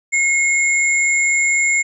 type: tone pair together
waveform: sine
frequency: 2162 / 7272 Hz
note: C#7 / A#8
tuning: -44 / -44 cents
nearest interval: octave + major sixth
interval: 2100 cents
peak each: -14 / -20 dBFS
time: 0.12-1.83 s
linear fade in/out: 20 ms
effects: none